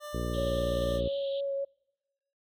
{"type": "tone", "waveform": "25% pulse", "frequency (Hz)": 594, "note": "D5", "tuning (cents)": 20, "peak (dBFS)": -35, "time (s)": [0, 1.01], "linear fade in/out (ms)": 50}
{"type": "harmonic tone", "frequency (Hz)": 59.3, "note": "A#1", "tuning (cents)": 30, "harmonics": [1, 2, 3, 4, 5, 6, 7, 8, 9], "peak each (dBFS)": [-34, -37, -39, -40, -41, -42, -42, -43, -44], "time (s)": [0.13, 1.09], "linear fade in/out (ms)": 20}
{"type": "band-pass noise", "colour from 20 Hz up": "pink", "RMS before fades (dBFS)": -47, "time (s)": [0.33, 1.41], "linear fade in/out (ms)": 10, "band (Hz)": [3000, 3900], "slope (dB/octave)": 96}
{"type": "tone with vibrato", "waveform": "sine", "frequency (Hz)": 554.4, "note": "C#5", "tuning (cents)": 0, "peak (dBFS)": -29, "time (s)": [0.36, 1.65], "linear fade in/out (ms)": 10, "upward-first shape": "triangle", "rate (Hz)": 4, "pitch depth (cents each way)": 15}
{"effects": ["noise-tail reverb RT60 1.0 s tail -26 dB re dry"]}